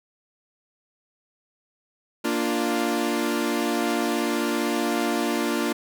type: chord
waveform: sawtooth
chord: Bb major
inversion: none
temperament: equal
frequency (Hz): 233.1 / 293.7 / 349.2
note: Bb3 / D4 / F4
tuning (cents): 0 / 0 / 0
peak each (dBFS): -23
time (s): 2.24-5.73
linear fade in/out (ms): 10
effects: none